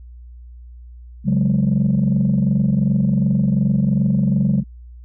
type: chord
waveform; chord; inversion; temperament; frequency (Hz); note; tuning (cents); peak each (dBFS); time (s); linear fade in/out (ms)
sine; C# suspended fourth; none; equal; 138.59 / 185 / 207.7; C#3 / F#3 / G#3; 0 / 0 / 0; -17; 1.24-4.64; 50
effects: tanh soft clip ceiling -9 dBFS + added 60 Hz sine -36 dBFS peak until 5.04 s